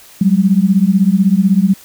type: beating tone pair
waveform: sine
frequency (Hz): 185 / 201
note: F#3 / G3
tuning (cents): 0 / +44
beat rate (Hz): 16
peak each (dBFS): -11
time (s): 0.21-1.74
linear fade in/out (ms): 5
effects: white hiss -41 dBFS RMS until 1.84 s